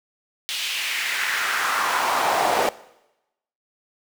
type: noise with high-pass filter sweep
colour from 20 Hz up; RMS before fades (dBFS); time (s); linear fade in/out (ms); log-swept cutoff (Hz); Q
brown; -23; 0.49-2.69; 0; 3300 to 590; 2.3
effects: noise-tail reverb RT60 0.9 s tail -19 dB re dry